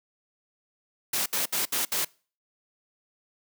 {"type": "noise bursts", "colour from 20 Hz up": "white", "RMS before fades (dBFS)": -27, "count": 5, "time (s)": [1.13, 2.048], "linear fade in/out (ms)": 5, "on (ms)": 130, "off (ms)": 67, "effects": ["noise-tail reverb RT60 0.4 s tail -25 dB re dry", "high-pass 150 Hz 12 dB/octave"]}